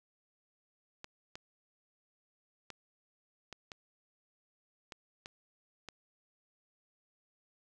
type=clicks; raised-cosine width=0.2 ms; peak=-27 dBFS; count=8; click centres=1.044 / 1.355 / 2.703 / 3.527 / 3.718 / 4.922 / 5.259 / 5.887 s; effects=none